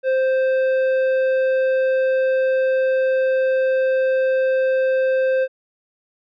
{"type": "tone with tanh clipping", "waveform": "triangle", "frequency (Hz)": 523.3, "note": "C5", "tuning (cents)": 0, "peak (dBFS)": -17, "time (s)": [0.03, 5.48], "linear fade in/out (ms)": 50, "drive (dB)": 13, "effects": []}